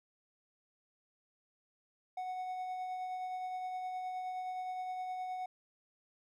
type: tone with tremolo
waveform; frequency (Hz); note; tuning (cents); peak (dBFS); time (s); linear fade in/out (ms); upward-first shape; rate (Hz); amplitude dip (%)
triangle; 739; F#5; -2; -34; 2.17-5.46; 5; triangle; 9.6; 30
effects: none